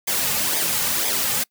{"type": "noise with flanger", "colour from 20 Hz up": "white", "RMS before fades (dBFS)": -22, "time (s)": [0.07, 1.44], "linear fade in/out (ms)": 10, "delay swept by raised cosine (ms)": [0.7, 3.1], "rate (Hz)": 2, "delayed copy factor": -0.65, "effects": ["noise-tail reverb RT60 0.1 s tail -25 dB re dry"]}